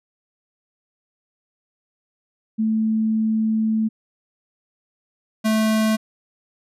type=tone pair in turn; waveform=sine / square; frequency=219.8 / 218.4 Hz; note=A3 / A3; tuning=-2 / -13 cents; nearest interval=unison; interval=11 cents; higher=first; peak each=-17 dBFS; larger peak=neither; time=2.58-3.89 / 5.44-5.97 s; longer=first; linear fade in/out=20 ms; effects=resampled to 32000 Hz